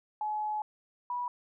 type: tone pair in turn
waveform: sine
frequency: 850 / 977 Hz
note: G#5 / B5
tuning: +40 / -19 cents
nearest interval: major second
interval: 241 cents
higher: second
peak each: -30 / -31 dBFS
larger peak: first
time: 0.21-0.62 / 1.1-1.28 s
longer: first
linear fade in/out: 2 ms
effects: none